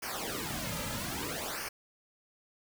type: noise with flanger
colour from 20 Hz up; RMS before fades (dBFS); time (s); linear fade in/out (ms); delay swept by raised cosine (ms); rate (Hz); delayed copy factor
pink; -37; 0.02-1.69; 10; 0.26 to 2.76; 0.62; -0.85
effects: none